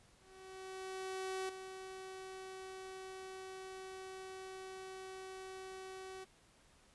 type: tone with ADSR envelope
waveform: sawtooth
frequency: 378.4 Hz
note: F#4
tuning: 39 cents sharp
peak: -34 dBFS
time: 0.19-6.25 s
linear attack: 1300 ms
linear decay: 4 ms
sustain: -9 dB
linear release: 18 ms
effects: pink hiss -67 dBFS RMS until 6.94 s + resampled to 24000 Hz